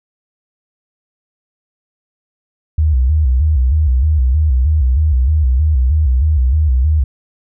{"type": "tone with vibrato", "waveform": "sine", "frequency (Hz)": 70.1, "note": "C#2", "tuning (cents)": 20, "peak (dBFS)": -9, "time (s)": [2.78, 7.04], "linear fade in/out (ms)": 5, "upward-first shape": "square", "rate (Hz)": 3.2, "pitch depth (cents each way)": 170, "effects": []}